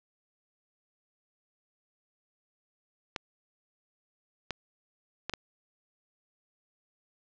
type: clicks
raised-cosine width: 0.2 ms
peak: -15 dBFS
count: 4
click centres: 3.162 / 4.507 / 5.296 / 5.337 s
effects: low-pass 5000 Hz 12 dB/octave